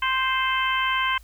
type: harmonic tone with a mistuned harmonic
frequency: 523.3 Hz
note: C5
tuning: in tune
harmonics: 2 / 3 / 4 / 5 / 6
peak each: -24 / -27 / -28 / -31 / -29 dBFS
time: 0.02-1.18 s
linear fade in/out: 5 ms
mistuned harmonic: 6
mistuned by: -25 cents
effects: added 56 Hz sine -46 dBFS peak until 1.23 s + white hiss -58 dBFS RMS until 1.23 s